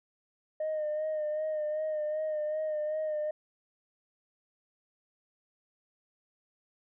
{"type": "tone with vibrato", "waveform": "sine", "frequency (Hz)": 614, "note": "D#5", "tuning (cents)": -23, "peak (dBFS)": -28, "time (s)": [0.6, 3.31], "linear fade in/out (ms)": 5, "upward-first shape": "sine", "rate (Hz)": 2.6, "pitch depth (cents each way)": 33, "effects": ["tanh soft clip ceiling -27 dBFS"]}